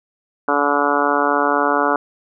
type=harmonic tone; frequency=144.2 Hz; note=D3; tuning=31 cents flat; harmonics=2 / 3 / 4 / 5 / 6 / 7 / 8 / 9 / 10; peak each=-23 / -23 / -23 / -23 / -23 / -23 / -23 / -23 / -23 dBFS; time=0.48-1.96 s; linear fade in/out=2 ms; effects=none